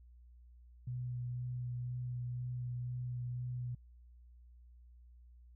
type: tone with vibrato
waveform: sine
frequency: 123.47 Hz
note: B2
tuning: in tune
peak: -37 dBFS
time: 0.87-3.75 s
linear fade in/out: 5 ms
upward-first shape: sine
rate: 2 Hz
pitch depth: 13 cents each way
effects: added 60 Hz sine -56 dBFS peak until 5.55 s